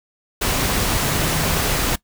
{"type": "tone in noise", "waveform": "sine", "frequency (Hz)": 155.2, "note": "D#3", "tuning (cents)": -4, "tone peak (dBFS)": -27, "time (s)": [1.05, 1.59], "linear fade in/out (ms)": 10, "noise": "pink", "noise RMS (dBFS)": -20, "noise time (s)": [0.41, 1.96], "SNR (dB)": -10, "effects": ["noise-tail reverb RT60 0.1 s tail -20 dB re dry"]}